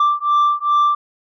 sine beating tone pair, 1174.7 / 1177.2 Hz, D6 / D6, 0 / +4 cents, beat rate 2.5 Hz, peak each -14 dBFS, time 0-0.95 s, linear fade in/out 5 ms, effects tanh soft clip ceiling -10 dBFS

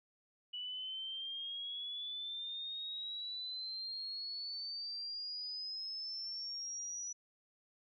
sine exponential sweep, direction up, 2947 to 5900 Hz, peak -40 dBFS, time 0.53-7.13 s, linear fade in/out 10 ms, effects none

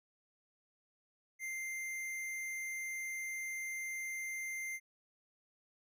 sine tone with hard clipping, 2093 Hz, C7, in tune, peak -40 dBFS, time 1.39-4.8 s, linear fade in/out 50 ms, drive 15 dB, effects none

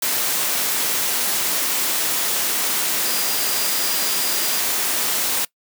sine tone in noise, 4866 Hz, D#8, 39 cents flat, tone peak -29 dBFS, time 3.05-4.6 s, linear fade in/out 5 ms, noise white, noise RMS -21 dBFS, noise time 0.02-5.45 s, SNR -11 dB, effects noise-tail reverb RT60 0.1 s tail -22 dB re dry + high-pass 200 Hz 12 dB/octave

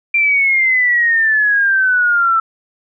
sine exponential sweep, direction down, 2376 to 1324 Hz, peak -10 dBFS, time 0.14-2.4 s, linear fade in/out 5 ms, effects none

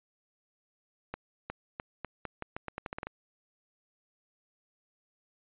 accelerating click train, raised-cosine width 0.5 ms, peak -21 dBFS, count 14, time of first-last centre 1.14-3.07 s, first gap 360 ms, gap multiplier 0.83, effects resampled to 8000 Hz

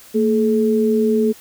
sine tone pair together, 226.8 / 428.2 Hz, A#3 / A4, -47 / -47 cents, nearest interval major seventh, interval 1100 cents, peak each -16 dBFS, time 0.14-1.33 s, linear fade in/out 20 ms, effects white hiss -44 dBFS RMS until 1.4 s

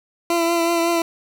20% pulse tone with vibrato, 337.8 Hz, E4, 42 cents sharp, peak -12 dBFS, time 0.3-1.02 s, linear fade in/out 2 ms, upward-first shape triangle, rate 5.4 Hz, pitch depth 28 cents each way, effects none

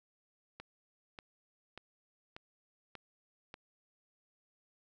click train, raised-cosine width 0.3 ms, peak -30 dBFS, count 6, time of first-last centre 0.6-3.541 s, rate 1.7 Hz, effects none

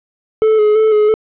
triangle tone with vibrato, 430 Hz, A4, 40 cents flat, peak -6 dBFS, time 0.42-1.14 s, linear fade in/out 0 ms, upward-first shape square, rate 3 Hz, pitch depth 28 cents each way, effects resampled to 8000 Hz + 8-bit

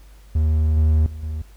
triangle tone with level steps, 77.8 Hz, D#2, in tune, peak -13 / -11 / -28 / -22 dBFS, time 0.35-1.42 s, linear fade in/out 5 ms, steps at 0.77 / 1.06 / 1.23 s, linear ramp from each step 2 ms, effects added 50 Hz sine -43 dBFS peak until 1.56 s + pink hiss -55 dBFS RMS until 1.56 s

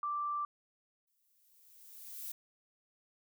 sine tone, 1174.7 Hz, D6, in tune, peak -33 dBFS, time 0.03-0.45 s, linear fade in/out 2 ms
violet noise with exponential growth, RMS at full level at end -41 dBFS, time 1.07-2.32 s, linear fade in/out 5 ms, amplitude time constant 270 ms
effects none

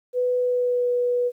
sine tone with pitch glide, 496.8 to 489.4 Hz, B4 to B4, +10 to -16 cents, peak -19 dBFS, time 0.13-1.32 s, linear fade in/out 50 ms, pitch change -26 cents, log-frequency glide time 0.38-0.9 s, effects 10-bit

